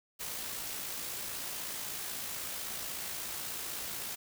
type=noise with amplitude modulation; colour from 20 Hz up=white; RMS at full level=-38 dBFS; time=0.19-4.16 s; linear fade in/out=20 ms; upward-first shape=sine; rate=56.2 Hz; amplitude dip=30%; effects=none